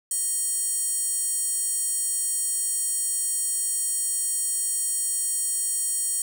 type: tone with high-pass filter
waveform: square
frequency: 627 Hz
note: D#5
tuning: 13 cents sharp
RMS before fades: -26 dBFS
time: 0.11-6.22 s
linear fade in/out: 2 ms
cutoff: 8500 Hz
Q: 7.9
effects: none